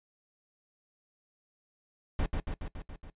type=noise with echo; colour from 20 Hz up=brown; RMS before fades=-28 dBFS; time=2.19-2.26 s; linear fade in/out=2 ms; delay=140 ms; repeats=6; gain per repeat=-3 dB; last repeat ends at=3.1 s; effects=noise-tail reverb RT60 0.1 s tail -19 dB re dry + resampled to 8000 Hz